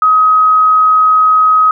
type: tone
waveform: sine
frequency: 1265 Hz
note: D#6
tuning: 28 cents sharp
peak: -5 dBFS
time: 0.02-1.71 s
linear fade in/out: 2 ms
effects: none